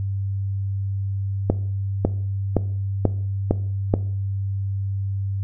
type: accelerating click train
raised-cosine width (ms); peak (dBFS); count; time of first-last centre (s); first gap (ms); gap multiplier
2; -3; 6; 1.5-3.939; 550; 0.94
effects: noise-tail reverb RT60 0.6 s tail -17 dB re dry + added 98 Hz sine -22 dBFS peak until 5.43 s